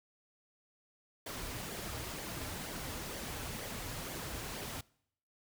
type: noise with flanger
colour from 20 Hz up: pink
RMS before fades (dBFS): -42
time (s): 1.26-4.81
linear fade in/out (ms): 5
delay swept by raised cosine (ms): 0.75 to 5.65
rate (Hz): 2.1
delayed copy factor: -0.5
effects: noise-tail reverb RT60 0.7 s tail -24 dB re dry